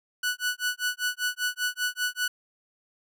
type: tone with tremolo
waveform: sawtooth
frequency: 1480 Hz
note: F#6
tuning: in tune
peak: -20 dBFS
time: 0.23-2.28 s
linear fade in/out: 5 ms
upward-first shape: sine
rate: 5.1 Hz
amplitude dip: 100%
effects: none